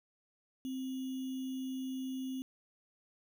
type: tone with sample-and-hold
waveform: sine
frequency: 261.6 Hz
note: C4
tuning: in tune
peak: -36 dBFS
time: 0.65-2.42 s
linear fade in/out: 0 ms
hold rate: 3150 Hz
effects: none